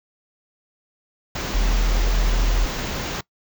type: band-stop noise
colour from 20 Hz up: pink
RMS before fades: -28 dBFS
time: 1.35-3.21 s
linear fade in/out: 5 ms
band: 7200 to 15000 Hz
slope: 96 dB/octave
type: tone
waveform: sine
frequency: 41.2 Hz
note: E1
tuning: in tune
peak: -16 dBFS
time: 1.54-2.66 s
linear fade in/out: 10 ms
effects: noise-tail reverb RT60 0.1 s tail -22 dB re dry